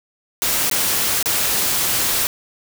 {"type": "noise with dropouts", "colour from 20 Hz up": "white", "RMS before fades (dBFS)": -19, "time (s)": [0.42, 2.27], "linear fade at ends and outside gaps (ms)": 0, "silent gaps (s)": [[0.698, 0.713], [1.227, 1.258]], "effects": []}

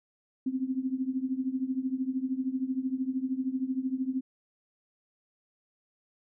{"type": "tone with tremolo", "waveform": "sine", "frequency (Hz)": 260.9, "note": "C4", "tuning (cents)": -5, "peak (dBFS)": -24, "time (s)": [0.46, 4.21], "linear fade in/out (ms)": 5, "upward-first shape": "triangle", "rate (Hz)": 13, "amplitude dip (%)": 90, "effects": []}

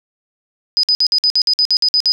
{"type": "tone bursts", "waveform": "sine", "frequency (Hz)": 4988, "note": "D#8", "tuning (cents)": 3, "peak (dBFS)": -10, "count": 12, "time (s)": [0.77, 2.12], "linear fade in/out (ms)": 0, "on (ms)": 63, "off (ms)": 54, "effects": []}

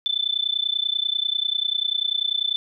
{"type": "tone with amplitude modulation", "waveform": "sine", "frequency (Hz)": 3520, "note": "A7", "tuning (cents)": 0, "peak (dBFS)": -17, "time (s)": [0.06, 2.56], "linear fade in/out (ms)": 0, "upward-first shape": "sine", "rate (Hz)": 30.2, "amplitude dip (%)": 95, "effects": []}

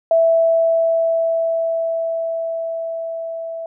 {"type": "tone with level ramp", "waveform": "sine", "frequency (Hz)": 659.3, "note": "E5", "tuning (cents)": 0, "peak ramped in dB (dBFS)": [-10, -25], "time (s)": [0.11, 3.66], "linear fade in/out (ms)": 2, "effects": []}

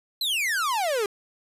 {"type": "exponential sweep", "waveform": "45% pulse", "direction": "down", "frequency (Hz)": [4186, 392], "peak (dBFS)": -23, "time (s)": [0.21, 1.06], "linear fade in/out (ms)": 2, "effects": ["resampled to 32000 Hz"]}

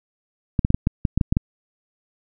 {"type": "clicks", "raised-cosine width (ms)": 5, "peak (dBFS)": -5, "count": 10, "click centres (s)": [0.592, 0.649, 0.704, 0.745, 0.871, 1.052, 1.176, 1.212, 1.325, 1.369], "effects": []}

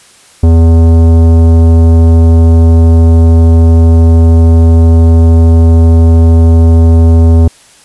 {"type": "tone with tanh clipping", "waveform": "sine", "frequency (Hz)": 82.41, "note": "E2", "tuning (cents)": 0, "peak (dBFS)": -3, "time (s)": [0.43, 7.48], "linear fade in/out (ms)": 5, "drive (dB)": 15, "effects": ["white hiss -40 dBFS RMS until 7.84 s", "resampled to 24000 Hz"]}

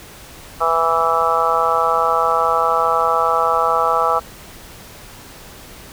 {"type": "harmonic tone", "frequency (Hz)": 164.81, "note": "E3", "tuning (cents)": 0, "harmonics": [3, 4, 5, 6, 7, 8], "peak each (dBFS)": [-22, -22, -21, -24, -19, -19], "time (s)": [0.6, 4.2], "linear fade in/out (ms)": 20, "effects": ["pink hiss -39 dBFS RMS until 5.92 s"]}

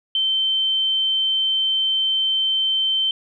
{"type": "tone", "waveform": "sine", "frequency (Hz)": 3100, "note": "G7", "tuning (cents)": -20, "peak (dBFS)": -17, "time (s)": [0.15, 3.11], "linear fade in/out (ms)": 2, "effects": []}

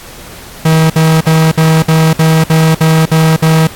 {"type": "tone bursts", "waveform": "45% pulse", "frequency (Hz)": 159.8, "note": "D#3", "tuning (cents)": 47, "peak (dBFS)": -5, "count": 10, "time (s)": [0.65, 3.672], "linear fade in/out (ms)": 5, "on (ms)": 250, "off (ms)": 58, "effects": ["pink hiss -31 dBFS RMS until 3.75 s", "AAC 64 kbps"]}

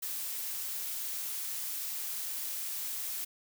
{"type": "noise", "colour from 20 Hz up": "blue", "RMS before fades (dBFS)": -37, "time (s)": [0.02, 3.25], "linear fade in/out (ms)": 10, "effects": []}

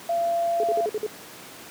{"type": "tone", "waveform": "sine", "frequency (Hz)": 682, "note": "F5", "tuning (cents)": -41, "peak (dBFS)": -21, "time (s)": [0.09, 0.86], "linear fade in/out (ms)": 5}
{"type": "tone bursts", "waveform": "sine", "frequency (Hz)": 426.7, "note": "G#4", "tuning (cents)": 47, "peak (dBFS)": -23, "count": 6, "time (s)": [0.6, 1.064], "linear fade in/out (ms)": 0, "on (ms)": 34, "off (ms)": 52}
{"effects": ["pink hiss -42 dBFS RMS until 1.7 s", "high-pass 200 Hz 12 dB/octave"]}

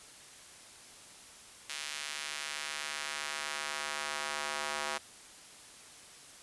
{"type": "tone with high-pass filter sweep", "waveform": "square", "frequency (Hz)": 73.9, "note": "D2", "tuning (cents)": 11, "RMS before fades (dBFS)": -38, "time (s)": [1.69, 4.98], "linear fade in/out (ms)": 5, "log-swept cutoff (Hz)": [2500, 900], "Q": 0.85, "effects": ["white hiss -53 dBFS RMS until 6.42 s", "resampled to 24000 Hz"]}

